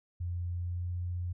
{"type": "tone with pitch glide", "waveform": "sine", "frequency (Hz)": [87.6, 88.52], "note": ["F2", "F2"], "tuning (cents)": [6, 24], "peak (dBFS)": -32, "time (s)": [0.2, 1.33], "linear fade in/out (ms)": 10, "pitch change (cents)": 18, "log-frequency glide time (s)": [0.56, 0.9], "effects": []}